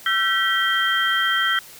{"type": "tone cluster", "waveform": "sine", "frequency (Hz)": [1342, 1545, 1939, 3173], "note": ["E6", "G6", "B6", "G7"], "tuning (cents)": [31, -26, -32, 20], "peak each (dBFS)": -23, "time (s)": [0.06, 1.59], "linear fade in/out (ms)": 2, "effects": ["white hiss -43 dBFS RMS until 1.79 s"]}